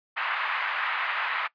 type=band-pass noise; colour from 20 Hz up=pink; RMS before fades=-29 dBFS; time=0.16-1.48 s; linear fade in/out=20 ms; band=1000 to 2500 Hz; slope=24 dB/octave; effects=noise-tail reverb RT60 0.1 s tail -20 dB re dry + resampled to 11025 Hz